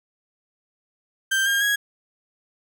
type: tone with pitch steps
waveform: 35% pulse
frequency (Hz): 1570 / 1612.3 / 1655.7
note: G6 / G6 / G#6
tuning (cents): +2 / +48 / -6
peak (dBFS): -17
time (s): 1.31-1.76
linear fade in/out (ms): 10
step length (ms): 150
effects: none